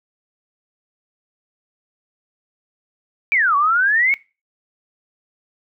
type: exponential two-way sweep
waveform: sine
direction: down then up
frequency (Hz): 2400 to 1109 to 2240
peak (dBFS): -13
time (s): 3.32-4.14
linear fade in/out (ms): 0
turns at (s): 3.56
effects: noise-tail reverb RT60 0.3 s tail -22 dB re dry